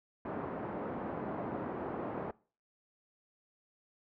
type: band-pass noise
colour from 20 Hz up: pink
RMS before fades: -39 dBFS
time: 0.25-2.31 s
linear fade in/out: 2 ms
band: 200 to 980 Hz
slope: 12 dB/octave
effects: noise-tail reverb RT60 0.4 s tail -22 dB re dry + low-pass 2000 Hz 12 dB/octave